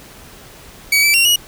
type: tone with pitch steps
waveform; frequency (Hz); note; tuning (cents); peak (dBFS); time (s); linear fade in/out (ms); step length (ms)
sawtooth; 2268 / 2318 / 2750 / 2904; C#7 / D7 / F7 / F#7; +39 / -23 / -27 / -33; -7; 0.92-1.36; 5; 110
effects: pink hiss -40 dBFS RMS until 1.47 s